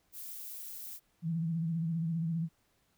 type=noise; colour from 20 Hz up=violet; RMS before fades=-44 dBFS; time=0.12-1 s; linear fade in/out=50 ms
type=tone with vibrato; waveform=sine; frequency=164.81 Hz; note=E3; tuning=in tune; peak=-30 dBFS; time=1.22-2.49 s; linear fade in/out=50 ms; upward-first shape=sine; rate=15 Hz; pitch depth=60 cents each way
effects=pink hiss -73 dBFS RMS until 2.97 s